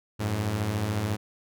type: beating tone pair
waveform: sawtooth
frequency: 92.3 / 106.3 Hz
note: F#2 / G#2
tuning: -4 / +41 cents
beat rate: 14 Hz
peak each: -29 / -23 dBFS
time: 0.19-1.17 s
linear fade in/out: 20 ms
effects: none